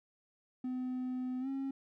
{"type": "tone with pitch glide", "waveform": "triangle", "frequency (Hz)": [253.9, 270.6], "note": ["B3", "C#4"], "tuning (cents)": [48, -42], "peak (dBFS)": -32, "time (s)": [0.64, 1.71], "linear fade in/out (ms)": 5, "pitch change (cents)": 110, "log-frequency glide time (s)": [1.4, 1.48], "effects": ["tanh soft clip ceiling -28 dBFS"]}